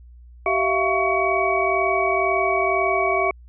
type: tone cluster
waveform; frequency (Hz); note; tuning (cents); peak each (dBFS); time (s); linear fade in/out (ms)
sine; 385.5 / 656 / 698 / 1118 / 2268; G4 / E5 / F5 / C#6 / C#7; -29 / -9 / -1 / +14 / +39; -24; 0.46-3.31; 2
effects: added 60 Hz sine -42 dBFS peak until 3.48 s